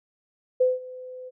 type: tone with ADSR envelope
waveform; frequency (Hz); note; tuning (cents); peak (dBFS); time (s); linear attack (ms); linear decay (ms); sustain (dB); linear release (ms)
sine; 508; B4; +49; -15; 0.6-1.31; 11; 180; -21; 32
effects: none